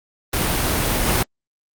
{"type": "noise with level steps", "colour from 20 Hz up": "pink", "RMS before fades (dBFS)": [-20, -18], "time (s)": [0.33, 1.23], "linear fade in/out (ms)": 5, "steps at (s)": 1.06, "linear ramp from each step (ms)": 5, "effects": ["Opus 32 kbps"]}